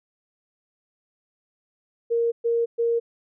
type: tone bursts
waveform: sine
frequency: 466.2 Hz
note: A#4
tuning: in tune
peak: -19 dBFS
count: 3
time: 2.1-3 s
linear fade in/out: 20 ms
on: 220 ms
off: 120 ms
effects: none